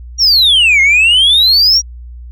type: exponential two-way sweep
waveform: sine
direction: down then up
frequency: 5780 to 2113 to 5780 Hz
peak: -3 dBFS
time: 0.18-1.82 s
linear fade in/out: 50 ms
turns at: 0.81 s
effects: tanh soft clip ceiling -4 dBFS + added 60 Hz sine -27 dBFS peak until 2.31 s